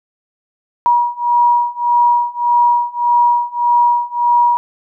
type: beating tone pair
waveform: sine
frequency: 958 / 959.7 Hz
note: A#5 / B5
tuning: +47 / -50 cents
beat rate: 1.7 Hz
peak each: -14 / -13 dBFS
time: 0.86-4.57 s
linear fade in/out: 0 ms
effects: none